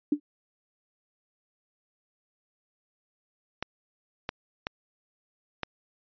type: tone with exponential decay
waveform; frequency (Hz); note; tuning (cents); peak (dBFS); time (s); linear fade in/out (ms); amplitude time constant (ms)
sine; 293.7; D4; 0; -17; 0.12-0.2; 5; 16
type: clicks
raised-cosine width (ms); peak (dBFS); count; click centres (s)
0.3; -14; 4; 3.626 / 4.291 / 4.669 / 5.633
effects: resampled to 11025 Hz